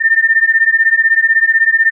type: beating tone pair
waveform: sine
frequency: 1797 / 1813 Hz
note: A6 / A#6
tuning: +36 / -49 cents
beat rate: 16 Hz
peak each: -11 dBFS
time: 0-1.91 s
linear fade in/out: 20 ms
effects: none